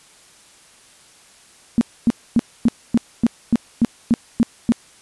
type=tone bursts; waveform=sine; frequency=233.1 Hz; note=A#3; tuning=in tune; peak=-10 dBFS; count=11; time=1.78-4.721 s; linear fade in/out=0 ms; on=31 ms; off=260 ms; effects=white hiss -49 dBFS RMS until 5.01 s + resampled to 24000 Hz